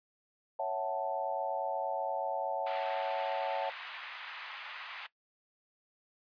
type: chord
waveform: sine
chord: F# minor seventh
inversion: second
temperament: equal with one note detuned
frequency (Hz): 554.4 / 659.3 / 747.7 / 880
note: C#5 / E5 / F#5 / A5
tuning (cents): 0 / 0 / +18 / 0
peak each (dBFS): -37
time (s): 0.59-3.7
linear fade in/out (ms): 5
type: band-pass noise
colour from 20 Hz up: white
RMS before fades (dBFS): -45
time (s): 2.66-5.07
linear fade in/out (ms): 10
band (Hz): 860 to 3000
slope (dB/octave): 24
effects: noise-tail reverb RT60 0.1 s tail -17 dB re dry + resampled to 11025 Hz